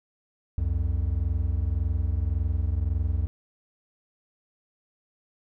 triangle tone pair together, 65.51 / 87.31 Hz, C2 / F2, +3 / 0 cents, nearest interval perfect fourth, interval 497 cents, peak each -24 dBFS, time 0.58-3.27 s, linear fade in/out 0 ms, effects none

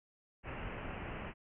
pink low-pass noise, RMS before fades -43 dBFS, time 0.43-1.34 s, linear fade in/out 50 ms, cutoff 2900 Hz, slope 96 dB/octave, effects none

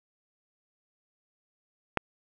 click, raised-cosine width 0.5 ms, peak -9 dBFS, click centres 1.973 s, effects none

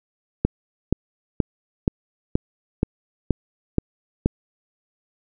click train, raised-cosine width 3 ms, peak -4 dBFS, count 9, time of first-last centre 0.45-4.26 s, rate 2.1 Hz, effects none

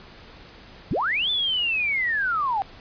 sine linear two-way sweep, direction up then down, 90.9 to 3547 to 752 Hz, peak -21 dBFS, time 0.91-2.62 s, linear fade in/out 0 ms, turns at 1.3 s, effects pink hiss -46 dBFS RMS until 2.8 s + resampled to 11025 Hz

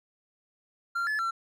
triangle tone with pitch steps, 1383 / 1724 / 1351 Hz, F6 / A6 / E6, -17 / -36 / +42 cents, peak -25 dBFS, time 0.95-1.31 s, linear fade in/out 10 ms, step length 120 ms, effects none

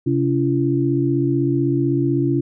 sine tone cluster, 133.2 / 285.7 / 341.6 Hz, C3 / D4 / F4, +31 / -48 / -38 cents, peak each -20 dBFS, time 0.06-2.41 s, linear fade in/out 10 ms, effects none

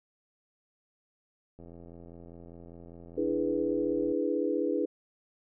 click train, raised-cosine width 2 ms, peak -36 dBFS, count 216, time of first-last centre 1.59-4.119 s, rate 85 Hz
sine chord, E dominant seventh, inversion third, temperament equal, 293.7 / 329.6 / 415.3 / 493.9 Hz, D4 / E4 / G#4 / B4, 0 / 0 / 0 / 0 cents, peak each -32 dBFS, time 3.17-4.86 s, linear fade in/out 10 ms
effects none

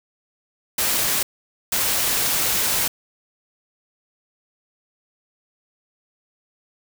white noise bursts at uneven times, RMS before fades -21 dBFS, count 2, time 0.78-1.23 / 1.72-2.88 s, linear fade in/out 5 ms, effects none

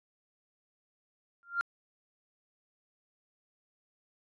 sine tone with exponential growth, 1391 Hz, F6, 7 cents flat, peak -22 dBFS, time 1.43-1.61 s, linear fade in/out 0 ms, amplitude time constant 37 ms, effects tanh soft clip ceiling -22 dBFS + resampled to 22050 Hz

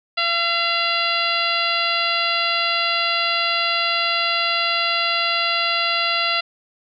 harmonic tone with a mistuned harmonic, 680 Hz, F5, 46 cents flat, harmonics 1 / 2 / 3 / 4 / 5 / 6 / 7, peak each -28 / -24 / -26 / -23 / -27 / -26 / -28 dBFS, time 0.17-6.41 s, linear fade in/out 10 ms, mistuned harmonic 4, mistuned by +32 cents, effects none

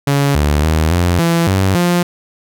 sawtooth tone with pitch steps, 140.9 / 73.8 / 79 / 87.6 / 168.1 / 95.7 / 175.5 Hz, C#3 / D2 / D#2 / F2 / E3 / G2 / F3, +29 / +9 / +27 / +6 / +34 / -41 / +9 cents, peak -7 dBFS, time 0.07-2.03 s, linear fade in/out 5 ms, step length 280 ms, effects none

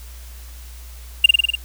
triangle tone with echo, 2800 Hz, F7, 4 cents sharp, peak -3 dBFS, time 1.24-1.26 s, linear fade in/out 5 ms, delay 49 ms, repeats 6, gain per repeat -2 dB, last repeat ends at 1.554 s, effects added 60 Hz sine -35 dBFS peak until 1.64 s + white hiss -45 dBFS RMS until 1.64 s

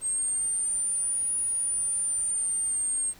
sine exponential two-way sweep, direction up then down, 8372 to 9700 to 8460 Hz, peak -25 dBFS, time 0.01-3.14 s, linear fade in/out 50 ms, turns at 1.35 s, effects pink hiss -53 dBFS RMS until 3.19 s

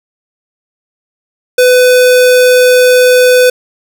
square tone, 501 Hz, B4, 25 cents sharp, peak -4 dBFS, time 1.58-3.5 s, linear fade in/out 5 ms, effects none

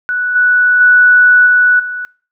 sine tone with level steps, 1478 Hz, F#6, 2 cents flat, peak -13 / -7 / -4 / -6 / -19 dBFS, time 0.09-2.05 s, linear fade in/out 0 ms, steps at 0.35 / 0.8 / 1.46 / 1.79 s, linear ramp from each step 10 ms, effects noise-tail reverb RT60 0.4 s tail -24 dB re dry

